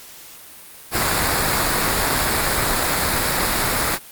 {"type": "noise with comb filter", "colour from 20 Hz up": "pink", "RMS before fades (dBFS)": -19, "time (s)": [0.91, 3.99], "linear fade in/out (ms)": 50, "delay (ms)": 0.33, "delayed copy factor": -0.5, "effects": ["white hiss -41 dBFS RMS until 4.11 s", "Opus 48 kbps"]}